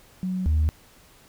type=tone pair in turn; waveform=sine; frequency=185 / 77.29 Hz; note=F#3 / D#2; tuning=0 / -11 cents; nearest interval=octave + minor third; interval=1511 cents; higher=first; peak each=-24 / -16 dBFS; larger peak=second; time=0.23-0.46 / 0.46-0.69 s; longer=neither; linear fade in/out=0 ms; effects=tanh soft clip ceiling -16 dBFS + pink hiss -54 dBFS RMS until 1.28 s